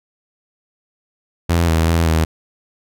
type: tone with pitch steps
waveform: sawtooth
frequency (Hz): 84.8 / 81.1 / 83.3 / 80.3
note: E2 / E2 / E2 / E2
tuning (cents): +50 / -28 / +19 / -45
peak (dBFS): -9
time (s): 1.49-2.25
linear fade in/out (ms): 10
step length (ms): 190
effects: none